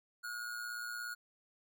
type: tone with amplitude modulation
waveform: square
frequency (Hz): 1441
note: F#6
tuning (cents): -46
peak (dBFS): -38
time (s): 0.23-1.15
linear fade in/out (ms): 20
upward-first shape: sine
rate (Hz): 117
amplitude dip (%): 55
effects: none